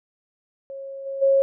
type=tone with level steps; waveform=sine; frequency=545 Hz; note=C#5; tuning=29 cents flat; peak=-32 / -27 / -14 dBFS; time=0.7-1.42 s; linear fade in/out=0 ms; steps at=1.05 / 1.21 s; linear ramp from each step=20 ms; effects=none